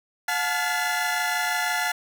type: tone cluster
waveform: 40% pulse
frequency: 719 / 871 / 1412 / 1716 / 2024 Hz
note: F#5 / A5 / F6 / A6 / B6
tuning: -50 / -18 / +19 / -44 / +42 cents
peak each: -29 dBFS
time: 0.28-1.92 s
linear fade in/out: 5 ms
effects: none